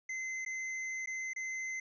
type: tone with dropouts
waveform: square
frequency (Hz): 2059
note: C7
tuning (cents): -28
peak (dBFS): -37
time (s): 0.09-1.8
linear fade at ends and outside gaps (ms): 5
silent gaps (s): 0.45-0.461 / 1.06-1.072 / 1.334-1.361
effects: resampled to 16000 Hz